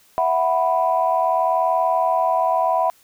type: chord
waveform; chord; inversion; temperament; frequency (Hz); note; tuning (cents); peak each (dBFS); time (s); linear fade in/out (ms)
sine; E suspended second; none; equal; 659.3 / 740 / 987.8; E5 / F#5 / B5; 0 / 0 / 0; -20; 0.18-2.9; 0
effects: tanh soft clip ceiling -6 dBFS + white hiss -55 dBFS RMS until 3.03 s